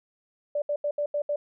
sine tone bursts at uneven times, 585 Hz, D5, 7 cents flat, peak -24 dBFS, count 6, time 0.55-0.62 / 0.69-0.76 / 0.84-0.91 / 0.98-1.06 / 1.14-1.22 / 1.29-1.36 s, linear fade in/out 5 ms, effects none

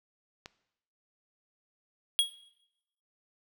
click, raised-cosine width 0.2 ms, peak -25 dBFS, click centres 0.459 s
square tone with exponential decay, 3302 Hz, G#7, 11 cents flat, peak -19 dBFS, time 2.19-2.34 s, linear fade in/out 0 ms, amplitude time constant 32 ms
effects noise-tail reverb RT60 0.8 s tail -17 dB re dry

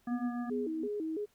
harmonic tone, 240.9 Hz, B3, 43 cents flat, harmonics 1 / 3 / 5 / 7, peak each -34 / -44 / -48 / -51 dBFS, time 0.07-0.5 s, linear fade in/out 5 ms
sine tone with tremolo, 248.5 Hz, B3, 11 cents sharp, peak -33 dBFS, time 0.1-0.88 s, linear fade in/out 20 ms, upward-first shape sine, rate 2.7 Hz, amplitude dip 85%
sine tone with vibrato, 364 Hz, F#4, 28 cents flat, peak -33 dBFS, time 0.5-1.26 s, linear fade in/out 20 ms, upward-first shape square, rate 3 Hz, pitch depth 230 cents each way
effects pink hiss -70 dBFS RMS until 1.34 s

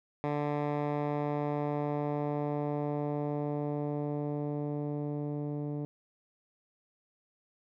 10% pulse tone with low-pass filter sweep, 146.83 Hz, D3, in tune, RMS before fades -33 dBFS, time 0.24-5.85 s, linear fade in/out 0 ms, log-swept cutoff 1600 to 320 Hz, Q 0.71, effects none

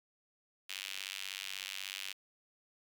sawtooth tone with high-pass filter, 96.4 Hz, G2, 28 cents flat, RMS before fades -43 dBFS, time 0.69-2.13 s, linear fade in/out 10 ms, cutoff 2800 Hz, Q 2.2, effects none

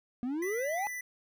triangle exponential sweep, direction up, 236.4 to 857 Hz, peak -29 dBFS, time 0.23-0.87 s, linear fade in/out 0 ms
square tone, 1986 Hz, B6, 9 cents sharp, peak -37 dBFS, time 0.42-1.01 s, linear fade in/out 5 ms
effects none

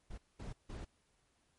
brown noise bursts at uneven times, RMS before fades -45 dBFS, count 3, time 0.1-0.18 / 0.39-0.53 / 0.69-0.85 s, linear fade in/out 10 ms, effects pink hiss -75 dBFS RMS until 1.58 s + MP3 48 kbps

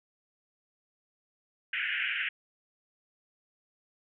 pink band-pass noise, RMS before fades -32 dBFS, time 1.73-2.29 s, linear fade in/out 5 ms, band 1500 to 3000 Hz, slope 96 dB/octave, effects none

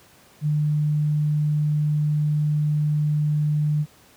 sine tone, 150 Hz, D3, 37 cents sharp, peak -18 dBFS, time 0.41-3.86 s, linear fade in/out 50 ms, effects pink hiss -53 dBFS RMS until 4.16 s + high-pass 80 Hz 12 dB/octave

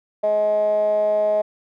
15% pulse tone with band-pass filter, 210.8 Hz, G#3, 26 cents sharp, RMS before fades -19 dBFS, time 0.23-1.42 s, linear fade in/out 10 ms, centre 640 Hz, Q 7.7, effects none

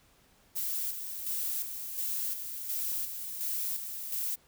violet noise with tremolo, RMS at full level -33 dBFS, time 0.55-4.36 s, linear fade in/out 20 ms, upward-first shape square, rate 1.4 Hz, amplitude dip 50%, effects pink hiss -64 dBFS RMS until 4.47 s

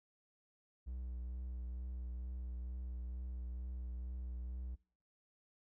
triangle tone with vibrato, 61.74 Hz, B1, in tune, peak -39 dBFS, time 0.86-4.76 s, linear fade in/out 20 ms, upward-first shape triangle, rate 2.2 Hz, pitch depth 30 cents each way, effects noise-tail reverb RT60 0.5 s tail -24 dB re dry

